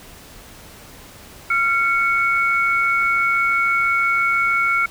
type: tone pair together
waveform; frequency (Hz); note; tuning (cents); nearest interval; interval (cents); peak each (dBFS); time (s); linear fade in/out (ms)
sine; 1377 / 2217; F6 / C#7; -25 / 0; minor sixth; 825; -18; 1.5-4.86; 5
effects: pink hiss -42 dBFS RMS until 4.9 s